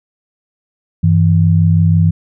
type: tone pair together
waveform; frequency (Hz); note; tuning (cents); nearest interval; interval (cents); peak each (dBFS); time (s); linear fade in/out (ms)
sine; 96.92 / 163; G2 / E3; -19 / -19; major sixth; 900; -10; 1.03-2.11; 10
effects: none